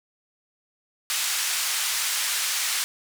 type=band-pass noise; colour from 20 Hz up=white; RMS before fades=-26 dBFS; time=1.1-2.84 s; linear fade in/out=0 ms; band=1300 to 9100 Hz; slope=12 dB/octave; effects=none